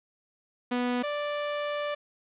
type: tone pair in turn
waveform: sawtooth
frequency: 246.1 / 587 Hz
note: B3 / D5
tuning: -6 / -1 cents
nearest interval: octave + minor third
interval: 1505 cents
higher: second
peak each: -22 / -25 dBFS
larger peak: first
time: 0.71-1.03 / 1.03-1.95 s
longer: second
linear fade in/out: 10 ms
effects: resampled to 8000 Hz + 9-bit